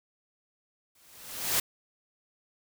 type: noise with exponential growth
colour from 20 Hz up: white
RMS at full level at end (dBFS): -24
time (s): 0.95-1.6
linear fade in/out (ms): 5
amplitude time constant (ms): 140
effects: none